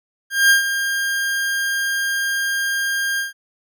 40% pulse tone with ADSR envelope, 1606 Hz, G6, 41 cents sharp, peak -8 dBFS, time 0.3-3.33 s, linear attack 200 ms, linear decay 120 ms, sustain -10 dB, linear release 140 ms, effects none

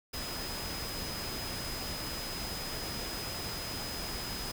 sine tone in noise, 5030 Hz, D#8, 18 cents sharp, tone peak -41 dBFS, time 0.13-4.52 s, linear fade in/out 10 ms, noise pink, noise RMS -39 dBFS, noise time 0.13-4.52 s, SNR -5 dB, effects none

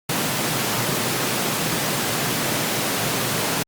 pink high-pass noise, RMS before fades -23 dBFS, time 0.09-3.63 s, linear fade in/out 5 ms, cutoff 110 Hz, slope 96 dB/octave, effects Opus 48 kbps

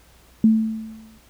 sine tone with exponential decay, 220.6 Hz, A3, 5 cents sharp, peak -9 dBFS, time 0.44-1.18 s, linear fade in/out 2 ms, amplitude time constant 160 ms, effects added 60 Hz sine -54 dBFS peak until 1.29 s + pink hiss -54 dBFS RMS until 1.29 s

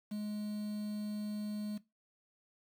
triangle tone with quantisation, 210 Hz, G#3, 19 cents sharp, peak -34 dBFS, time 0.11-1.78 s, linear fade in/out 10 ms, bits 9, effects noise-tail reverb RT60 0.2 s tail -17 dB re dry

